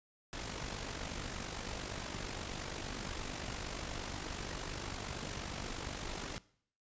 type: noise with amplitude modulation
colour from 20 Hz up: pink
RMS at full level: -39 dBFS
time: 0.33-6.38 s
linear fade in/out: 0 ms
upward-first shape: sine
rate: 48.6 Hz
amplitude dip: 60%
effects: noise-tail reverb RT60 0.6 s tail -20 dB re dry + resampled to 16000 Hz